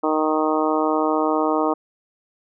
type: harmonic tone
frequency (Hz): 155.4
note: D#3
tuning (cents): -2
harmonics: 2 / 3 / 4 / 5 / 6 / 7 / 8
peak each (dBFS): -22 / -24 / -25 / -26 / -27 / -27 / -28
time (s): 0.03-1.74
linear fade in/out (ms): 10
effects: none

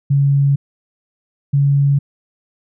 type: tone pair in turn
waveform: sine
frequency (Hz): 140 / 140.7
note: C#3 / C#3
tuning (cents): +18 / +26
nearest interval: unison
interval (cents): 8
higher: second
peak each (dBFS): -10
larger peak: neither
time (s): 0.1-0.56 / 1.53-1.99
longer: neither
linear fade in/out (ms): 10
effects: none

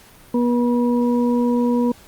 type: harmonic tone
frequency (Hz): 241.8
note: B3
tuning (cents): -36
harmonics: 1 / 2 / 4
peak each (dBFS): -16 / -22 / -28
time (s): 0.34-1.92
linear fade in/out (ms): 5
effects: pink hiss -47 dBFS RMS until 2.07 s + Opus 48 kbps

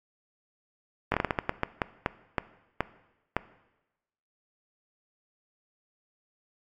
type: slowing click train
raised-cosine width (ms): 0.5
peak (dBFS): -9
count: 14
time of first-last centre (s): 1.12-3.366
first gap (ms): 20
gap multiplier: 1.32
effects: noise-tail reverb RT60 1.0 s tail -17 dB re dry + MP3 96 kbps

